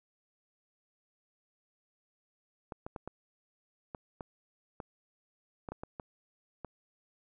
clicks, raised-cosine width 1 ms, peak -26 dBFS, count 12, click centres 2.722 / 2.865 / 2.962 / 3.076 / 3.948 / 4.208 / 4.802 / 5.688 / 5.72 / 5.835 / 5.998 / 6.647 s, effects none

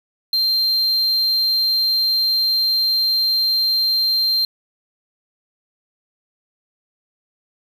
triangle tone, 4165 Hz, C8, 9 cents flat, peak -14 dBFS, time 0.33-4.45 s, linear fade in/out 2 ms, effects 7-bit

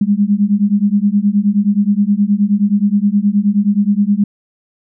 sine beating tone pair, 199.3 / 208.8 Hz, G3 / G#3, +29 / +10 cents, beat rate 9.5 Hz, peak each -13 dBFS, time 0.01-4.24 s, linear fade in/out 5 ms, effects none

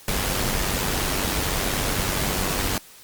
pink noise with amplitude modulation, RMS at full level -22 dBFS, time 0.08-2.78 s, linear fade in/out 2 ms, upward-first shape sine, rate 96.1 Hz, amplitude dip 50%, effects white hiss -47 dBFS RMS until 3.03 s + Opus 48 kbps

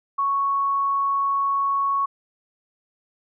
sine tone, 1108.7 Hz, C#6, in tune, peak -19 dBFS, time 0.18-2.06 s, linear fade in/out 10 ms, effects none

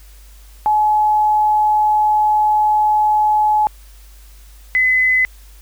sine tone pair in turn, 850 / 2023 Hz, G#5 / B6, +40 / +41 cents, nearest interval octave + minor third, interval 1501 cents, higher second, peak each -11 dBFS, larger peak neither, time 0.66-3.67 / 4.75-5.25 s, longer first, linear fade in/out 0 ms, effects added 50 Hz sine -39 dBFS peak until 5.61 s + white hiss -49 dBFS RMS until 5.61 s

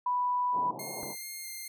sine tone, 987.8 Hz, B5, in tune, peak -26 dBFS, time 0.06-0.71 s, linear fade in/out 5 ms
white band-pass noise, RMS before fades -42 dBFS, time 0.52-1.16 s, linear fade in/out 50 ms, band 120 to 1000 Hz, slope 96 dB/octave
5% pulse tone with vibrato, 2116 Hz, C7, 19 cents sharp, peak -29 dBFS, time 0.79-1.68 s, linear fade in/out 5 ms, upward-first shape square, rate 2.3 Hz, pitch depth 9 cents each way
click, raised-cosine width 1 ms, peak -27 dBFS, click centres 1.032 s
effects none

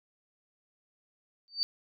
sine tone with exponential growth, 4598 Hz, D8, 37 cents flat, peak -22 dBFS, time 1.48-1.63 s, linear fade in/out 0 ms, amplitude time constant 31 ms, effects none

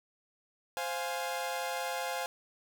sawtooth chord, F minor, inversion second, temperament equal with one note detuned, 523.3 / 700.9 / 830.6 Hz, C5 / F5 / Ab5, 0 / +6 / 0 cents, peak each -34 dBFS, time 0.77-2.26 s, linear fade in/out 0 ms, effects none

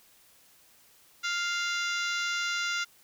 harmonic tone with a mistuned harmonic, 698.5 Hz, F5, in tune, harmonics 2 / 3 / 4 / 5 / 6 / 7 / 8 / 9 / 10, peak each -31 / -35 / -37 / -39 / -41 / -42 / -43 / -44 / -45 dBFS, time 1.23-2.85 s, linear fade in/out 20 ms, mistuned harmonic 6, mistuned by -59 cents, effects white hiss -60 dBFS RMS until 3.03 s

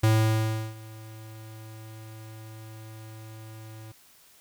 square tone with ADSR envelope, 110 Hz, A2, in tune, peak -18 dBFS, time 0.03-3.92 s, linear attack 8 ms, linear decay 700 ms, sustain -24 dB, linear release 6 ms, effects white hiss -57 dBFS RMS until 4.4 s

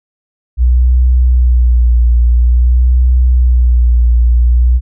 sine tone with vibrato, 60.8 Hz, B1, 26 cents flat, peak -5 dBFS, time 0.57-4.81 s, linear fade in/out 50 ms, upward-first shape sine, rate 0.49 Hz, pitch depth 46 cents each way, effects none

